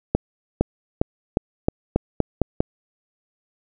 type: accelerating click train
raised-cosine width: 2 ms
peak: -3 dBFS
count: 9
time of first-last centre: 0.15-2.605 s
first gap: 460 ms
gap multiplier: 0.88
effects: none